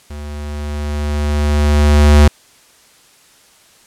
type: tone with level ramp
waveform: square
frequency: 73.8 Hz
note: D2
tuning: 9 cents sharp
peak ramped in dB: -27 to -4 dBFS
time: 0.1-2.28 s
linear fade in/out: 5 ms
effects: white hiss -48 dBFS RMS until 3.86 s + low-pass 10000 Hz 12 dB/octave